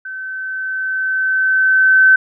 sine tone with level ramp, 1533 Hz, G6, 39 cents flat, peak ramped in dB -25 to -5 dBFS, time 0.05-2.16 s, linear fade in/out 5 ms, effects none

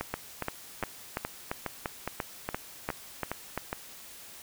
two click trains, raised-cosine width 0.5 ms, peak -16 / -15 dBFS, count 10 / 11, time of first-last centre 0.01-3.729 / 0.14-3.576 s, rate 2.42 / 2.91 Hz, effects white hiss -48 dBFS RMS until 4.42 s

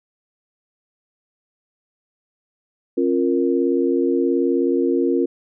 sine chord, Bb minor, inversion first, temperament equal with one note detuned, 270.4 / 349.2 / 466.2 Hz, Db4 / F4 / Bb4, -43 / 0 / 0 cents, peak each -20 / -19 / -22 dBFS, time 2.97-5.26 s, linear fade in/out 10 ms, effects none

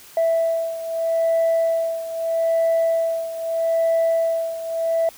sine beating tone pair, 659.3 / 660.09 Hz, E5 / E5, 0 / +2 cents, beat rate 0.79 Hz, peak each -18 / -22 dBFS, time 0.17-5.09 s, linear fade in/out 2 ms, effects tanh soft clip ceiling -13 dBFS + white hiss -45 dBFS RMS until 5.17 s

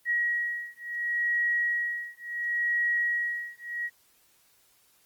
sine beating tone pair, 1904 / 1904.71 Hz, A#6 / A#6, +36 / +37 cents, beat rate 0.71 Hz, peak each -29 dBFS, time 0.05-3.9 s, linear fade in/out 50 ms, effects white hiss -64 dBFS RMS until 5.05 s + Opus 24 kbps

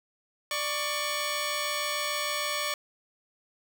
10% pulse tone pair together, 592 / 1117.5 Hz, D5 / C#6, +14 / +14 cents, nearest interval major seventh, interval 1100 cents, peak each -23 dBFS, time 0.51-2.74 s, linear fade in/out 2 ms, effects none

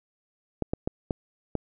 clicks, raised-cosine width 2 ms, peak -13 dBFS, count 5, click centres 0.623 / 0.735 / 0.875 / 1.108 / 1.553 s, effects none

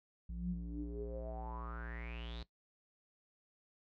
square tone with low-pass filter sweep, 58.3 Hz, A#1, 1 cent sharp, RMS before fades -43 dBFS, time 0.29-2.43 s, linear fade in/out 5 ms, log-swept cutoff 130 to 4100 Hz, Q 9.6, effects noise-tail reverb RT60 0.1 s tail -17 dB re dry

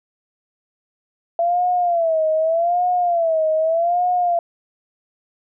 sine tone with vibrato, 673 Hz, E5, 36 cents sharp, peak -15 dBFS, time 1.39-4.39 s, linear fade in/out 2 ms, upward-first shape sine, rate 0.83 Hz, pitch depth 120 cents each way, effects none

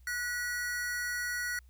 square tone pair together, 1468 / 1932.6 Hz, F#6 / B6, -14 / -38 cents, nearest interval perfect fourth, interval 476 cents, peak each -36 / -36 dBFS, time 0.07-1.59 s, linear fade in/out 2 ms, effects added 62 Hz sine -54 dBFS peak until 1.69 s + white hiss -73 dBFS RMS until 1.69 s

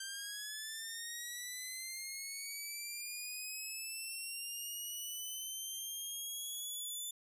10% pulse linear sweep, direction up, 1568 to 3520 Hz, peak -33 dBFS, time 0-7.11 s, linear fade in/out 5 ms, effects resampled to 32000 Hz

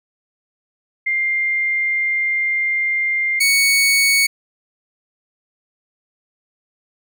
sine / sawtooth tone pair in turn, 2100 / 2225 Hz, C7 / C#7, +6 / +6 cents, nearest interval minor second, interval 100 cents, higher second, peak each -16 / -9 dBFS, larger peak second, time 1.06-3.4 / 3.4-4.27 s, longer first, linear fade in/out 10 ms, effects none

